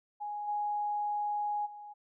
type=tone with level steps; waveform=sine; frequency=830.6 Hz; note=G#5; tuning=in tune; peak=-35 / -30 / -44 dBFS; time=0.2-1.94 s; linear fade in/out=20 ms; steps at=0.47 / 1.65 s; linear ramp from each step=20 ms; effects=none